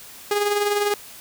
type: tone with tremolo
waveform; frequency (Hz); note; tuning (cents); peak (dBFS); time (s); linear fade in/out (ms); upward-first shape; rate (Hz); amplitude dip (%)
sawtooth; 411.6; G#4; -16; -13; 0.31-0.94; 2; triangle; 20; 55
effects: white hiss -42 dBFS RMS until 1.2 s